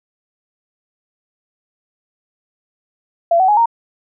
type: tone with pitch steps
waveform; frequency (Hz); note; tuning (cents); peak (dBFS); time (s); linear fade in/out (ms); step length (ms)
sine; 679 / 753.4 / 835.9 / 927.5; F5 / F#5 / G#5 / A#5; -49 / +31 / +11 / -9; -9; 3.31-3.658; 5; 87
effects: none